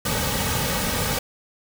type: noise with comb filter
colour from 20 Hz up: pink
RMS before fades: -24 dBFS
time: 0.05-1.19 s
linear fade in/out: 5 ms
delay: 2.9 ms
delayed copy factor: -0.75
effects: none